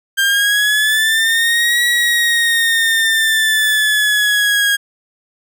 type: linear two-way sweep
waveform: 30% pulse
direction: up then down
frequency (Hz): 1585 to 1924 to 1632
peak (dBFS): -9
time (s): 0.17-4.77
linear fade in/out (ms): 20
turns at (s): 1.84
effects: none